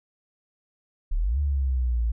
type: exponential two-way sweep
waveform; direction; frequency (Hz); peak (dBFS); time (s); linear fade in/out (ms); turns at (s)
sine; up then down; 30.87 to 73.42 to 55.7; -21; 1.11-2.12; 10; 1.39
effects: none